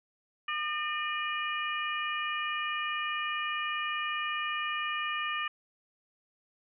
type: harmonic tone with a mistuned harmonic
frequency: 605 Hz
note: D#5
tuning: 49 cents flat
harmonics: 2 / 3 / 4 / 5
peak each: -34 / -36 / -37 / -38 dBFS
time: 0.48-5.48 s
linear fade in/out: 5 ms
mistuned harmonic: 5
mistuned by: -64 cents
effects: none